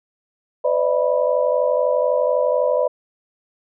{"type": "tone cluster", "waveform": "sine", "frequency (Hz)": [505, 589, 641, 982], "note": ["B4", "D5", "E5", "B5"], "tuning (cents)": [39, 5, -49, -10], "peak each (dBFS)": [-19, -19, -24, -27], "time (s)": [0.64, 2.88], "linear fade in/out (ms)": 10, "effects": []}